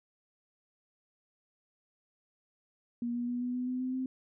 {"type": "tone with pitch steps", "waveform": "sine", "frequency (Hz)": [238.2, 241.1, 244, 247, 250, 253.1, 256.2, 259.3], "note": ["A#3", "B3", "B3", "B3", "B3", "B3", "C4", "C4"], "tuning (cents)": [38, -41, -21, 0, 21, 43, -36, -15], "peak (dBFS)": -31, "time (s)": [3.02, 4.06], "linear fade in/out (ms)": 2, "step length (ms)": 130, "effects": []}